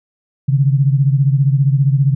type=beating tone pair; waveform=sine; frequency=135.2 / 150.2 Hz; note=C#3 / D3; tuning=-43 / +39 cents; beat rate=15 Hz; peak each=-11 / -16 dBFS; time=0.48-2.15 s; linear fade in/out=10 ms; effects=none